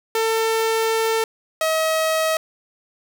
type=tone pair in turn; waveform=sawtooth; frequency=447.8 / 637.5 Hz; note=A4 / D#5; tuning=+30 / +42 cents; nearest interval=tritone; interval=612 cents; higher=second; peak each=-14 dBFS; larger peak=neither; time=0.15-1.24 / 1.61-2.37 s; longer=first; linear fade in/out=2 ms; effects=none